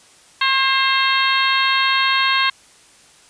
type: harmonic tone with a mistuned harmonic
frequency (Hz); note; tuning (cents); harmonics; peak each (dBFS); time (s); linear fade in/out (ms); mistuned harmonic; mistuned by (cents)
535; C5; +38; 2 / 3 / 4 / 5 / 6 / 7 / 8; -19 / -21 / -22 / -23 / -24 / -24 / -25; 0.41-2.5; 5; 4; -29
effects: white hiss -49 dBFS RMS until 3.29 s + resampled to 22050 Hz